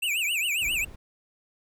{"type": "tone with vibrato", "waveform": "square", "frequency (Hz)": 2600, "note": "E7", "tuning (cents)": -24, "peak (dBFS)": -25, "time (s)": [0.02, 0.85], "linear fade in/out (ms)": 10, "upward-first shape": "triangle", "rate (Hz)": 7.4, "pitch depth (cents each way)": 250}
{"type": "noise", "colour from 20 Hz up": "brown", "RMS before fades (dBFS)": -42, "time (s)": [0.61, 0.96], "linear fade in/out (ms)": 10}
{"effects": []}